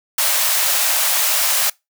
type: high-pass noise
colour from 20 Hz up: white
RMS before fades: -17 dBFS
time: 0.18-1.7 s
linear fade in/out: 5 ms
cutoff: 530 Hz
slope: 96 dB/octave
effects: noise-tail reverb RT60 0.2 s tail -24 dB re dry